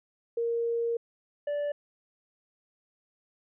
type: tone pair in turn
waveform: sine / triangle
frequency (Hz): 466.2 / 582.4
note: A#4 / D5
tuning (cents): 0 / -15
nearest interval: major third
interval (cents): 385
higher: second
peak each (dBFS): -26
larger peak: neither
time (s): 0.37-0.97 / 1.47-1.72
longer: first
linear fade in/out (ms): 5
effects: resampled to 8000 Hz